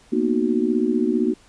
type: chord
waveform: sine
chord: B major seventh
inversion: third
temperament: just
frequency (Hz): 231.5 / 246.9 / 308.7 / 370.4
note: A#3 / B3 / D#4 / F#4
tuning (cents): -12 / 0 / -14 / +2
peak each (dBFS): -23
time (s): 0.12-1.34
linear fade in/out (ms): 10
effects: pink hiss -53 dBFS RMS until 1.48 s + resampled to 22050 Hz